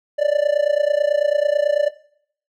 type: tone with amplitude modulation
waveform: triangle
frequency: 588 Hz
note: D5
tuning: 2 cents sharp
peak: -9 dBFS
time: 0.18-1.9 s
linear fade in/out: 20 ms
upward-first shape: sine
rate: 29.1 Hz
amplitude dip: 90%
effects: noise-tail reverb RT60 0.6 s tail -18 dB re dry